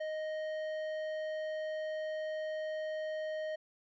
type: tone with tanh clipping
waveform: sine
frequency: 622.3 Hz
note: D#5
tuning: in tune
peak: -37 dBFS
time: 0-3.56 s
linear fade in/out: 10 ms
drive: 11 dB
effects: none